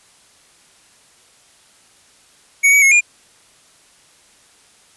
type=tone with pitch steps; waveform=square; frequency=2234 / 2268 / 2174 / 2417 Hz; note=C#7 / C#7 / C#7 / D7; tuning=+13 / +39 / -34 / +49 cents; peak=-9 dBFS; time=2.63-3.01 s; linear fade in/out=20 ms; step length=95 ms; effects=white hiss -51 dBFS RMS until 4.96 s + resampled to 24000 Hz